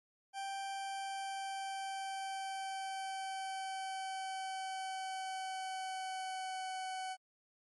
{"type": "tone with pitch glide", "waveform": "40% pulse", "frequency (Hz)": [784, 752.1], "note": ["G5", "F#5"], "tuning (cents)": [0, 28], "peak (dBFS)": -38, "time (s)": [0.33, 7.17], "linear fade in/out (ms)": 50, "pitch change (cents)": -72, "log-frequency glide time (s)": [0.61, 6.69], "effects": ["MP3 48 kbps"]}